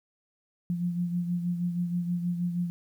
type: beating tone pair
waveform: sine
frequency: 174.4 / 180.7 Hz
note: F3 / F#3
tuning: -2 / -41 cents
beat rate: 6.3 Hz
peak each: -27 / -36 dBFS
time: 0.7-2.7 s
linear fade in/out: 0 ms
effects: 10-bit